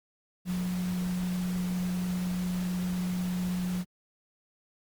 sine tone in noise, 180.6 Hz, F#3, 42 cents flat, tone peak -28 dBFS, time 0.45-3.85 s, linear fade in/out 50 ms, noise pink, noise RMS -43 dBFS, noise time 0.45-3.85 s, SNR +12 dB, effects Opus 48 kbps

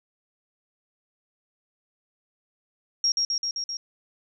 sine tone with echo, 5588 Hz, F8, in tune, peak -19 dBFS, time 3.04-3.12 s, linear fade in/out 2 ms, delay 130 ms, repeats 5, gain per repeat -2 dB, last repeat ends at 3.77 s, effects none

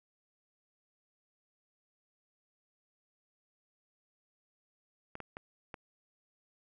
clicks, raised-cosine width 0.5 ms, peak -27 dBFS, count 4, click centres 5.154 / 5.203 / 5.369 / 5.742 s, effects none

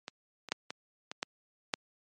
clicks, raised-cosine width 0.2 ms, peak -21 / -26 / -12 / -20 / -21 / -14 / -11 dBFS, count 7, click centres 0.081 / 0.487 / 0.52 / 0.705 / 1.115 / 1.229 / 1.738 s, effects high-pass 200 Hz 12 dB/octave + MP3 48 kbps

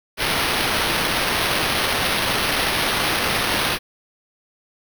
white noise with sample-and-hold, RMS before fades -21 dBFS, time 0.17-3.79 s, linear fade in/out 50 ms, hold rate 7350 Hz, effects none

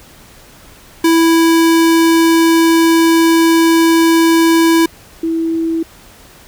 square / sine tone pair in turn, 329.6 / 327.7 Hz, E4 / E4, 0 / -10 cents, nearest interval unison, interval 10 cents, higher first, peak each -8 / -13 dBFS, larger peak first, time 1.04-4.86 / 5.23-5.83 s, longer first, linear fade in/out 5 ms, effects pink hiss -41 dBFS RMS until 6.47 s

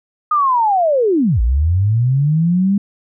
sine linear two-way sweep, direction down then up, 1244.5 to 53 to 204 Hz, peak -11 dBFS, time 0.31-2.78 s, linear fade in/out 5 ms, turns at 1.41 s, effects none

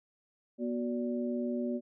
sine tone cluster, 241.6 / 369.9 / 581 Hz, B3 / F#4 / D5, -38 / 0 / -19 cents, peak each -32 / -37 / -39 dBFS, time 0.58-1.81 s, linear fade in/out 50 ms, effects none

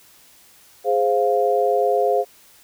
sine chord, F minor, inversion first, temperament equal, 415.3 / 523.3 / 698.5 Hz, Ab4 / C5 / F5, 0 / 0 / 0 cents, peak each -20 dBFS, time 0.84-2.25 s, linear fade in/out 50 ms, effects white hiss -51 dBFS RMS until 2.63 s

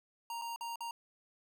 square tone with dropouts, 932.3 Hz, A#5, in tune, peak -39 dBFS, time 0.3-0.91 s, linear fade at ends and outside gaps 2 ms, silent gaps 0.415-0.419 / 0.561-0.609 / 0.758-0.806 s, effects none

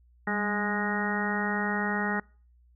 harmonic tone with a mistuned harmonic, 207.7 Hz, G#3, in tune, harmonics 1 / 2 / 3 / 4 / 5 / 6 / 7 / 8 / 9, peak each -31 / -36 / -41 / -34 / -42 / -38 / -35 / -42 / -32 dBFS, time 0.27-2.2 s, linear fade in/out 5 ms, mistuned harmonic 1, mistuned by -49 cents, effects noise-tail reverb RT60 0.4 s tail -26 dB re dry + added 60 Hz sine -57 dBFS peak until 2.75 s

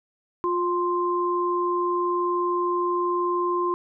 sine tone pair together, 353.5 / 1046.5 Hz, F4 / C6, +21 / 0 cents, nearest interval octave + perfect fifth, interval 1879 cents, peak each -24 dBFS, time 0.44-3.74 s, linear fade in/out 0 ms, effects none

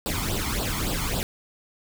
pink noise with flanger, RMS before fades -27 dBFS, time 0.06-1.23 s, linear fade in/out 0 ms, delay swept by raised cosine 0.23 to 0.95 ms, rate 3.6 Hz, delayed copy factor +0.75, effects none

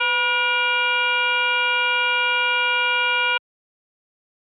sine tone with frequency modulation, 1907 Hz, A#6, 39 cents sharp, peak -17 dBFS, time 0-3.38 s, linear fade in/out 10 ms, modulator 468 Hz, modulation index 2.3, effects high-pass 100 Hz 12 dB/octave

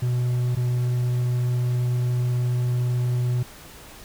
triangle tone with dropouts, 123.2 Hz, B2, 4 cents flat, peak -18 dBFS, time 0.02-3.43 s, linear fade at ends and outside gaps 5 ms, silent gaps 0.552-0.568 s, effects pink hiss -44 dBFS RMS until 4.04 s

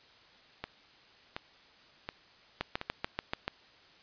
two click trains, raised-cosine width 0.3 ms, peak -20 / -15 dBFS, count 4 / 7, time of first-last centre 0.64-2.814 / 2.61-3.48 s, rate 1.38 / 6.9 Hz, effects white hiss -59 dBFS RMS until 4.02 s + resampled to 11025 Hz

